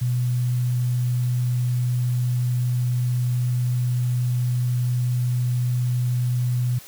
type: tone with quantisation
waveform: sine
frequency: 123.47 Hz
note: B2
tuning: in tune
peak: -19 dBFS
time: 0.01-6.79 s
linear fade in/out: 10 ms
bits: 8
effects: white hiss -44 dBFS RMS until 6.87 s

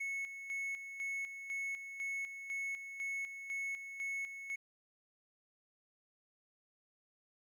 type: tone with tremolo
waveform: triangle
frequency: 2200 Hz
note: C#7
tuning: 14 cents flat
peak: -35 dBFS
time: 0-4.56 s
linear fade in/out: 10 ms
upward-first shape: square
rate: 2 Hz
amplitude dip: 60%
effects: 12-bit

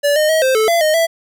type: tone with pitch steps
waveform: square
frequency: 577 / 612 / 636 / 523 / 436.6 / 678 / 618 / 662 Hz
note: D5 / D#5 / D#5 / C5 / A4 / E5 / D#5 / E5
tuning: -31 / -29 / +38 / -1 / -13 / +49 / -12 / +7 cents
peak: -12 dBFS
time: 0.03-1.07 s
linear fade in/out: 20 ms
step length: 130 ms
effects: none

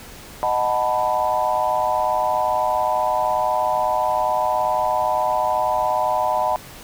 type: chord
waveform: sine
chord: B dominant seventh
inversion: first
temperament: equal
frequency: 622.3 / 740 / 880 / 987.8 Hz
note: D#5 / F#5 / A5 / B5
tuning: 0 / 0 / 0 / 0 cents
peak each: -23 dBFS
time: 0.43-6.56 s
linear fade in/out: 0 ms
effects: pink hiss -40 dBFS RMS until 6.83 s

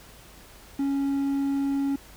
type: tone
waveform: triangle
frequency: 277.2 Hz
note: C#4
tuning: in tune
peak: -21 dBFS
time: 0.79-1.96 s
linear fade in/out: 5 ms
effects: added 50 Hz sine -54 dBFS peak until 2.16 s + pink hiss -50 dBFS RMS until 2.16 s

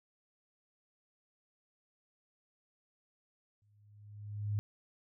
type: tone with exponential growth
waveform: sine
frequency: 103.83 Hz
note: G#2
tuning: in tune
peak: -29 dBFS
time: 3.62-4.59 s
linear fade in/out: 0 ms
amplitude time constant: 210 ms
effects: none

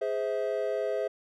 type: chord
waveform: triangle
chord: Ab augmented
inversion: none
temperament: just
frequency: 415.3 / 519.1 / 648.9 Hz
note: Ab4 / C5 / E5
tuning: 0 / -14 / -27 cents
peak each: -30 dBFS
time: 0.01-1.08 s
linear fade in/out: 10 ms
effects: none

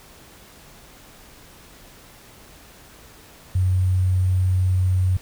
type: tone with sample-and-hold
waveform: sine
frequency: 92.4 Hz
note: F#2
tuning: 2 cents flat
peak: -16 dBFS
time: 3.55-5.17 s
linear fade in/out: 5 ms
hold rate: 8820 Hz
effects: pink hiss -47 dBFS RMS until 5.21 s

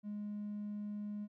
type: tone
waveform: triangle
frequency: 207.7 Hz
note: G#3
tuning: in tune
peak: -36 dBFS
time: 0.03-1.28 s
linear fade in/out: 50 ms
effects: tanh soft clip ceiling -35 dBFS

